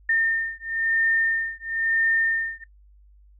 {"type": "beating tone pair", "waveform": "sine", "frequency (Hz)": [1814, 1815], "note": ["A#6", "A#6"], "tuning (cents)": [-48, -47], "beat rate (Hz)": 1, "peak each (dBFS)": -24, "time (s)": [0.09, 2.64], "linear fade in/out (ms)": 5, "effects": ["noise-tail reverb RT60 0.1 s tail -20 dB re dry", "added 50 Hz sine -50 dBFS peak until 3.39 s"]}